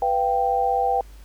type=tone cluster; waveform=sine; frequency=493.1 / 686 / 782 Hz; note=B4 / F5 / G5; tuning=-3 / -31 / -4 cents; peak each=-25 / -26 / -20 dBFS; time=0.02-1.01 s; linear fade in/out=2 ms; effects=added 50 Hz sine -41 dBFS peak until 1.24 s + pink hiss -54 dBFS RMS until 1.24 s